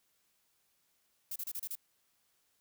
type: noise bursts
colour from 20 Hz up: violet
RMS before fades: -39 dBFS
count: 6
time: 1.31-1.754 s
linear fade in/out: 5 ms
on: 49 ms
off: 30 ms
effects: white hiss -75 dBFS RMS until 2.6 s